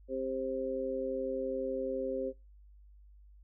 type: harmonic tone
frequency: 131.8 Hz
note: C3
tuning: 13 cents sharp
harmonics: 2 / 3 / 4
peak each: -39 / -38 / -35 dBFS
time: 0.08-2.33 s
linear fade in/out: 50 ms
effects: noise-tail reverb RT60 0.2 s tail -18 dB re dry + added 50 Hz sine -54 dBFS peak until 3.43 s